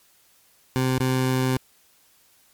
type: tone with dropouts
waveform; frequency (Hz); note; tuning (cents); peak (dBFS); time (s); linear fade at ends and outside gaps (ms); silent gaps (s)
20% pulse; 129.5; C3; -17; -15; 0.76-1.57; 0; 0.983-1.002
effects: white hiss -59 dBFS RMS until 2.53 s + MP3 96 kbps